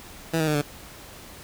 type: tone with pitch steps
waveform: 15% pulse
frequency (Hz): 163.4 / 157.38 / 151.58 / 145.99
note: E3 / D#3 / D#3 / D3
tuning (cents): -15 / +20 / -45 / -10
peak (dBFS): -15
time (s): 0.33-0.618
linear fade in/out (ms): 10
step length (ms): 72
effects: pink hiss -44 dBFS RMS until 1.43 s